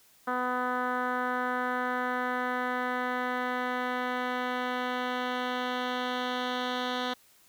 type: tone with low-pass filter sweep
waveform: 10% pulse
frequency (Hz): 250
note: B3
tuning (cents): +21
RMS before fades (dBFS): -31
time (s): 0.27-7.14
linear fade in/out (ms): 10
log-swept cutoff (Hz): 1400 to 3500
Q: 2.1
effects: white hiss -61 dBFS RMS until 7.48 s